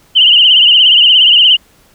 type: tone with vibrato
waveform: sine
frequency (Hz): 2960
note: F#7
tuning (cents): 0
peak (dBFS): -3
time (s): 0.15-1.57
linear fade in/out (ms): 20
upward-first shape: triangle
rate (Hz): 17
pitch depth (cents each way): 110
effects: pink hiss -48 dBFS RMS until 1.94 s